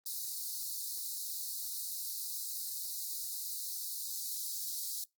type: high-pass noise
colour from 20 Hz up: white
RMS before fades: -39 dBFS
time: 0.06-5.04 s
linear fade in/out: 2 ms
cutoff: 3900 Hz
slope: 96 dB/octave
effects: noise-tail reverb RT60 0.2 s tail -25 dB re dry + Opus 24 kbps